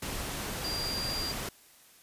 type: tone in noise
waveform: sine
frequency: 4761 Hz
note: D8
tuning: 23 cents sharp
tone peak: -33 dBFS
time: 0.64-1.32 s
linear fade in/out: 5 ms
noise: pink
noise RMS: -36 dBFS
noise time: 0.02-1.49 s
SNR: 0 dB
effects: white hiss -58 dBFS RMS until 2.02 s + resampled to 32000 Hz